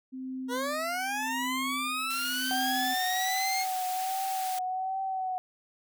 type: tone with tremolo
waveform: sine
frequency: 260 Hz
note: C4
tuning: 11 cents flat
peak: -33 dBFS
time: 0.12-2.95 s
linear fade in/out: 20 ms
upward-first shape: sine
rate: 0.88 Hz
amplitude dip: 80%
type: linear sweep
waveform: 20% pulse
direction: up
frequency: 466.2 to 2167 Hz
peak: -25 dBFS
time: 0.48-3.66 s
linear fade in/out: 50 ms
type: high-pass noise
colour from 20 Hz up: white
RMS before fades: -39 dBFS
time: 2.1-4.59 s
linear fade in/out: 5 ms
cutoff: 1100 Hz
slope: 12 dB/octave
type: tone with vibrato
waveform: sine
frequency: 754 Hz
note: F#5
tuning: 32 cents sharp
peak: -29 dBFS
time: 2.51-5.38 s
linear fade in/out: 0 ms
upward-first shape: triangle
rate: 1.3 Hz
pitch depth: 42 cents each way
effects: none